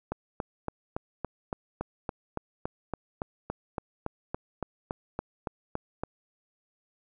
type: click train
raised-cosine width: 1 ms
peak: -17 dBFS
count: 22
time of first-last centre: 0.12-6.035 s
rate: 3.55 Hz
effects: none